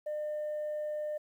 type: tone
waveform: sine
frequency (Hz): 603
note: D5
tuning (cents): +46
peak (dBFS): -31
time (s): 0.06-1.18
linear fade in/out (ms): 10
effects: tanh soft clip ceiling -31 dBFS + 11-bit